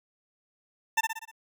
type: tone with echo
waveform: 20% pulse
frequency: 894 Hz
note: A5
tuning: 27 cents sharp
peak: -16 dBFS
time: 0.97-1.01 s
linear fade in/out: 10 ms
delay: 61 ms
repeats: 5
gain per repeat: -5 dB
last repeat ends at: 1.315 s
effects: none